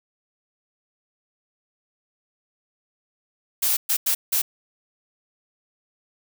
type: noise bursts at uneven times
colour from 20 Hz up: blue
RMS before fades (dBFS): -21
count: 4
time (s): 3.62-3.77 / 3.89-3.97 / 4.06-4.15 / 4.32-4.42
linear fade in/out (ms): 10
effects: none